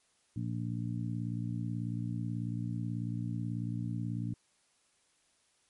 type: harmonic tone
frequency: 58.27 Hz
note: A#1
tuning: in tune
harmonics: 2 / 3 / 4 / 5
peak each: -35 / -39 / -41 / -43 dBFS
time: 0.36-4.34 s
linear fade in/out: 5 ms
effects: white hiss -71 dBFS RMS until 5.69 s + MP3 48 kbps